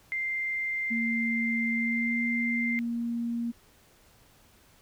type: tone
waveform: sine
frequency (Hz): 2093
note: C7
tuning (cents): 0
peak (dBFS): -28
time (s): 0.12-2.79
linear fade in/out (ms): 0
type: tone with pitch glide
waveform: sine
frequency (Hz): 229.3 to 234.7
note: A#3 to A#3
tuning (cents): -28 to +12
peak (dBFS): -28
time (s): 0.9-3.52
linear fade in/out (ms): 20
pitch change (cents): +40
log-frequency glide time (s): 1.73-2.23
effects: pink hiss -60 dBFS RMS until 4.81 s